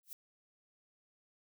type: noise with exponential growth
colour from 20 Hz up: violet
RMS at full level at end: -42 dBFS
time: 0.03-0.13 s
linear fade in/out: 0 ms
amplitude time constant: 20 ms
effects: none

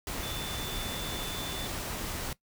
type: tone in noise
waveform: sine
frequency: 3515 Hz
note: A7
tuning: 2 cents flat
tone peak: -39 dBFS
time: 0.23-1.67 s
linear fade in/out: 2 ms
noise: pink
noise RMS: -36 dBFS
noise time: 0.07-2.33 s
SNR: -6 dB
effects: noise-tail reverb RT60 0.1 s tail -19 dB re dry

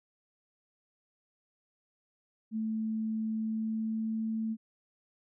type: tone with pitch glide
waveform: sine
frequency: 220 to 221.8 Hz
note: A3 to A3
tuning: 0 to +14 cents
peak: -30 dBFS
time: 2.51-4.57 s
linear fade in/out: 50 ms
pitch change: +14 cents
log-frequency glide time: 3.36-4.27 s
effects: none

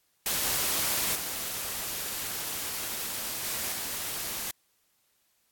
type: noise with level steps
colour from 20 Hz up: white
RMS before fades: -28 / -34 / -32 / -34 dBFS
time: 0.26-4.51 s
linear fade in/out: 2 ms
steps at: 1.15 / 3.44 / 3.72 s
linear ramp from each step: 5 ms
effects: white hiss -71 dBFS RMS until 5.51 s + AAC 64 kbps

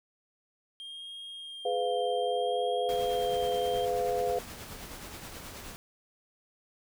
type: tone with vibrato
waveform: triangle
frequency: 3206 Hz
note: G7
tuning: 38 cents sharp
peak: -39 dBFS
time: 0.8-3.85 s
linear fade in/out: 0 ms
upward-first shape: sine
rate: 0.63 Hz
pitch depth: 23 cents each way
type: chord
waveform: sine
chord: F diminished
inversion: first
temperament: just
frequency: 419.1 / 502.9 / 698.5 Hz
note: Ab4 / Cb5 / F5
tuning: +16 / +31 / 0 cents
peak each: -33 / -30 / -31 dBFS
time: 1.65-4.39 s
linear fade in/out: 5 ms
type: noise with tremolo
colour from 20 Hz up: pink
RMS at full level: -42 dBFS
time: 2.89-5.76 s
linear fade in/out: 0 ms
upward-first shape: triangle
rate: 9.4 Hz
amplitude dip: 40%
effects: none

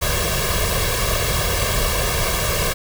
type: noise with comb filter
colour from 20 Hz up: pink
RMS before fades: -20 dBFS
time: 0.01-2.74 s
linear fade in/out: 20 ms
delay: 1.8 ms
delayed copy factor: +0.85
effects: none

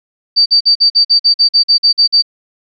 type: tone bursts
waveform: sine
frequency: 4626 Hz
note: D8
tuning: 27 cents flat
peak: -5 dBFS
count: 13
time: 0.36-2.224 s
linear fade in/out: 20 ms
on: 100 ms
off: 47 ms
effects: none

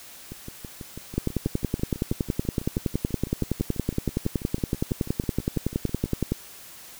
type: two click trains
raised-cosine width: 3 ms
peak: -10 / -23 dBFS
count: 56 / 36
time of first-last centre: 1.18-6.32 / 0.32-6.058 s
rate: 10.7 / 6.1 Hz
effects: white hiss -45 dBFS RMS until 6.99 s

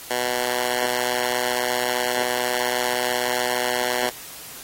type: tone with high-pass filter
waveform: 10% pulse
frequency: 123.6 Hz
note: B2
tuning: 2 cents sharp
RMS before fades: -24 dBFS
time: 0.1-4.1 s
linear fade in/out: 10 ms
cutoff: 540 Hz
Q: 0.61
effects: white hiss -39 dBFS RMS until 4.63 s + AAC 48 kbps

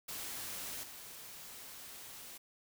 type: noise with level steps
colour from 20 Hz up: white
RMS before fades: -43 / -50 dBFS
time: 0.08-2.38 s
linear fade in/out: 10 ms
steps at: 0.83 s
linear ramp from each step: 5 ms
effects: none

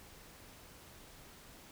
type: silence
effects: pink hiss -56 dBFS RMS until 1.71 s

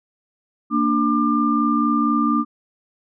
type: tone cluster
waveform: sine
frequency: 230 / 294.2 / 1196 Hz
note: A#3 / D4 / D6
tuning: -23 / +3 / +31 cents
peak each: -20 dBFS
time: 0.7-2.45 s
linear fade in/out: 50 ms
effects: none

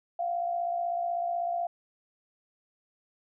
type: tone pair together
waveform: sine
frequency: 693 / 749.1 Hz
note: F5 / F#5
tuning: -14 / +21 cents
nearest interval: minor second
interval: 135 cents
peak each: -28 / -37 dBFS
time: 0.19-1.67 s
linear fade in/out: 5 ms
effects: none

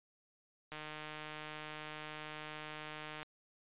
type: click train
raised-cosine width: 0.3 ms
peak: -29 dBFS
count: 385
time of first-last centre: 0.72-3.23 s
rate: 153 Hz
effects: resampled to 8000 Hz

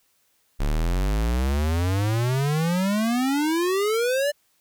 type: exponential sweep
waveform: square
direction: up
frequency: 34.27 to 594 Hz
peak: -21 dBFS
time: 0.59-4.32 s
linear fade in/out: 20 ms
effects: white hiss -66 dBFS RMS until 4.6 s

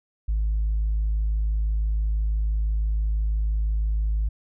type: tone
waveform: sine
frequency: 53 Hz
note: G#1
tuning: 36 cents sharp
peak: -19 dBFS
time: 0.28-4.29 s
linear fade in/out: 10 ms
effects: tanh soft clip ceiling -18 dBFS

